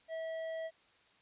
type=tone with tanh clipping; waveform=triangle; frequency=648 Hz; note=E5; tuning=30 cents flat; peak=-39 dBFS; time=0.08-0.71 s; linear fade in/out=50 ms; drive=14 dB; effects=white hiss -67 dBFS RMS until 1.21 s + resampled to 8000 Hz